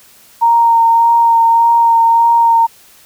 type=tone with vibrato; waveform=sine; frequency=925 Hz; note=A#5; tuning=14 cents flat; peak=-6 dBFS; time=0.41-2.67 s; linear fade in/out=20 ms; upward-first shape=sine; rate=1.7 Hz; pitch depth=14 cents each way; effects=white hiss -44 dBFS RMS until 3.05 s